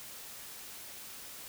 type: silence
effects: white hiss -47 dBFS RMS until 1.48 s